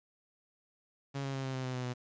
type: tone with pitch steps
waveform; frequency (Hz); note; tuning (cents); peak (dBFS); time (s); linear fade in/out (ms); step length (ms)
sawtooth; 138.59 / 136.45 / 134.33 / 132.26 / 130.21 / 128.19 / 126.21 / 124.26; C#3 / C#3 / C3 / C3 / C3 / C3 / B2 / B2; 0 / -27 / +46 / +19 / -8 / -35 / +38 / +11; -31; 1.14-1.94; 20; 100
effects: resampled to 16000 Hz + 10-bit